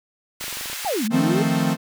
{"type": "high-pass noise", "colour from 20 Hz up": "pink", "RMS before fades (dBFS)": -31, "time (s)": [0.4, 1.08], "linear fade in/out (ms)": 10, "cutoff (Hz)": 1700, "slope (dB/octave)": 12}
{"type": "clicks", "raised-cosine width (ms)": 1, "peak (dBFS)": -24, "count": 10, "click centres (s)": [0.411, 0.441, 0.481, 0.527, 0.571, 0.611, 0.658, 0.699, 0.73, 0.848]}
{"type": "exponential two-way sweep", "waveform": "sine", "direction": "down then up", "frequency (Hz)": [910, 204.6, 434.9], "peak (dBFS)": -21, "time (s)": [0.85, 1.43], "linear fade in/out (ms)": 10, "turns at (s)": 1.05}
{"type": "chord", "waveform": "45% pulse", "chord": "F dominant seventh", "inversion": "third", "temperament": "equal", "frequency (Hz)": [155.56, 174.61, 220, 261.6], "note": ["Eb3", "F3", "A3", "C4"], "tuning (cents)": [0, 0, 0, 0], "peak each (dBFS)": -24, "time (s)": [1.1, 1.77], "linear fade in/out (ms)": 50}
{"effects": []}